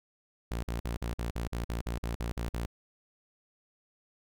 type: tone bursts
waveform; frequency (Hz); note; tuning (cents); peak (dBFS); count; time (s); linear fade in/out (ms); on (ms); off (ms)
sawtooth; 58; A#1; -8; -28; 13; 0.51-2.658; 0; 120; 49
effects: none